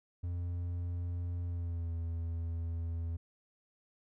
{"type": "tone with pitch glide", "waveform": "triangle", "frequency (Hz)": [87.31, 83.42], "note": ["F2", "E2"], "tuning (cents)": [0, 21], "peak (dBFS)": -32, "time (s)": [0.23, 3.17], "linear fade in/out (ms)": 10, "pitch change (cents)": -79, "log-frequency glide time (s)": [1.44, 1.93], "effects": []}